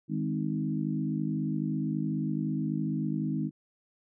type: harmonic tone with a mistuned harmonic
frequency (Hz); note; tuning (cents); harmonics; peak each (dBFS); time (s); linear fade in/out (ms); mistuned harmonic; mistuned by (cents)
51.91; G#1; 0; 3 / 4 / 5 / 6; -32 / -33 / -34 / -35; 0.08-3.51; 50; 4; -22
effects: none